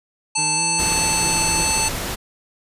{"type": "harmonic tone", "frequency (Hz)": 880, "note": "A5", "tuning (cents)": 0, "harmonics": [1, 3, 5, 7, 9, 10], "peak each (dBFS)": [-25, -25, -25, -25, -25, -25], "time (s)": [0.35, 1.89], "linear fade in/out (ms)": 10}
{"type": "tone with pitch glide", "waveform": "25% pulse", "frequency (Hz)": [155, 165.17], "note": ["D#3", "E3"], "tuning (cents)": [-6, 4], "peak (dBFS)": -26, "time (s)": [0.37, 1.66], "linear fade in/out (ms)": 20, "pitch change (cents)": 110, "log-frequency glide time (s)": [0.55, 0.61]}
{"type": "noise", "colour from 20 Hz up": "pink", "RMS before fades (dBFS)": -26, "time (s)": [0.78, 2.16], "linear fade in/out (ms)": 20}
{"effects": ["resampled to 32000 Hz"]}